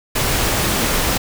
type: noise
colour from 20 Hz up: pink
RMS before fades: -18 dBFS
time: 0.15-1.18 s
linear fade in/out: 10 ms
effects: none